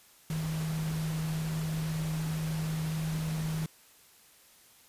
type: tone in noise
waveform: sine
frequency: 158.3 Hz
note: D#3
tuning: 30 cents sharp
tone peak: -30 dBFS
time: 0.3-3.66 s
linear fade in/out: 2 ms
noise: pink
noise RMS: -42 dBFS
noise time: 0.3-3.66 s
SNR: +9 dB
effects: white hiss -59 dBFS RMS until 4.88 s + resampled to 32000 Hz